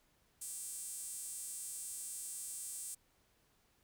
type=tone with high-pass filter; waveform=sawtooth; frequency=392 Hz; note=G4; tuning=in tune; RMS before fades=-45 dBFS; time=0.41-2.95 s; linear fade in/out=10 ms; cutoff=8500 Hz; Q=4.2; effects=pink hiss -73 dBFS RMS until 3.83 s